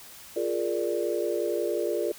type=chord; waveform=sine; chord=Bb dominant seventh; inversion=second; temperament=equal; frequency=349.2 / 415.3 / 466.2 / 587.3 Hz; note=F4 / Ab4 / Bb4 / D5; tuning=0 / 0 / 0 / 0 cents; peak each=-30 / -31 / -31 / -31 dBFS; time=0.36-2.12 s; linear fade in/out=5 ms; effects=white hiss -47 dBFS RMS until 2.18 s